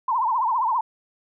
sine tone with vibrato, 962 Hz, B5, 46 cents flat, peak -19 dBFS, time 0.08-0.81 s, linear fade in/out 5 ms, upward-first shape triangle, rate 15 Hz, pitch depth 210 cents each way, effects none

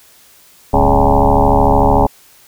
sine tone with frequency modulation, 417.9 Hz, G#4, 11 cents sharp, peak -7 dBFS, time 0.73-2.07 s, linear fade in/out 10 ms, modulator 73.4 Hz, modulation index 7, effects white hiss -46 dBFS RMS until 2.47 s

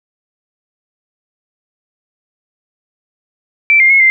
sine tone with pitch steps, 2332 / 2112 / 2175 / 2087 Hz, D7 / C7 / C#7 / C7, -13 / +16 / -33 / -5 cents, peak -5 dBFS, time 3.7-4.1 s, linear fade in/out 0 ms, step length 100 ms, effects none

